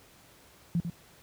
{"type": "tone with echo", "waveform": "sine", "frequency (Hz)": 170.4, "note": "F3", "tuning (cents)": -42, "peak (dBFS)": -24, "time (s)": [0.75, 0.8], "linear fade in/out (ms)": 0, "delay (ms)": 98, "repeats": 1, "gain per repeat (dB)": -7, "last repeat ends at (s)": 0.898, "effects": ["pink hiss -57 dBFS RMS until 1.22 s", "high-pass 60 Hz 12 dB/octave"]}